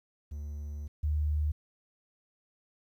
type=tone pair in turn; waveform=triangle / sine; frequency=73.42 / 75.35 Hz; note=D2 / D2; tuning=0 / +45 cents; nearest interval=unison; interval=45 cents; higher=second; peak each=-34 / -26 dBFS; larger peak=second; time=0.31-0.88 / 1.03-1.52 s; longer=first; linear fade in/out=10 ms; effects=11-bit